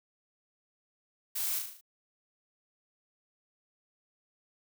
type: noise with echo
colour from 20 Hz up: blue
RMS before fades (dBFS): -34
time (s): 1.35-1.59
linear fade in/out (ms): 10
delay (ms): 37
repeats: 6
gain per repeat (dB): -4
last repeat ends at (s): 1.812
effects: none